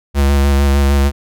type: tone with vibrato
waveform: square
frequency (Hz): 69.8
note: C#2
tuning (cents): +13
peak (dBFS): -10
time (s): 0.14-1.12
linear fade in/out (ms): 50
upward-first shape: square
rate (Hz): 6.6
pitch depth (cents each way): 21
effects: none

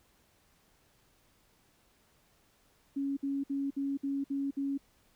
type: tone bursts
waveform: sine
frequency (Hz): 277.2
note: C#4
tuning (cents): 0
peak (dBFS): -30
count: 7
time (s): 2.96-4.778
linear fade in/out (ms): 10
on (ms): 210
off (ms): 58
effects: pink hiss -68 dBFS RMS until 5.15 s

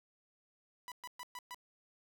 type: tone bursts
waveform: sawtooth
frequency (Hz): 987.8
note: B5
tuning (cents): 0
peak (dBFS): -40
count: 5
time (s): 0.88-1.545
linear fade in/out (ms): 0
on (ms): 37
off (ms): 120
effects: none

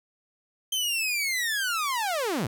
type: linear sweep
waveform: sawtooth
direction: down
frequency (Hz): 3136 to 93.5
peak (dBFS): -22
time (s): 0.72-2.47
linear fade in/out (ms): 5
effects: none

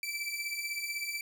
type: beating tone pair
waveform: sawtooth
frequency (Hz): 2315 / 2331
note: D7 / D7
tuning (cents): -25 / -14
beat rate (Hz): 16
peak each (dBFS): -35 / -33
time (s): 0.03-1.21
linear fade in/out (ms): 2
effects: none

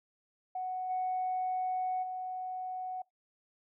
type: tone with level steps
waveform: sine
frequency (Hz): 741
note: F#5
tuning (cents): +2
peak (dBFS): -33 / -29 / -35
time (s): 0.55-3.02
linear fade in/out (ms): 5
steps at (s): 0.89 / 2.02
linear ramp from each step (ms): 20
effects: noise-tail reverb RT60 0.2 s tail -25 dB re dry + tanh soft clip ceiling -26 dBFS

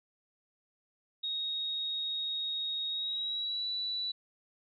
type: tone with pitch glide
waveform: sine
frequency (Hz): 3754 to 3952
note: A#7 to B7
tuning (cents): +11 to 0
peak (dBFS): -32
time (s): 1.23-4.12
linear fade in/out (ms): 10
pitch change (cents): +89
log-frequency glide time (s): 2.89-3.67
effects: none

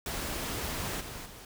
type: noise with level steps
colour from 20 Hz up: pink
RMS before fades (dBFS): -35 / -42 / -48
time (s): 0.06-1.45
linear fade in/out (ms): 2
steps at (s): 1 / 1.25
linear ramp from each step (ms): 10
effects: none

